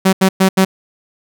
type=tone bursts at uneven times; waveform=sawtooth; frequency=190 Hz; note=F#3; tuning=46 cents sharp; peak=-4 dBFS; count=4; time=0.05-0.13 / 0.21-0.29 / 0.4-0.49 / 0.57-0.65 s; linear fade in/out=10 ms; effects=none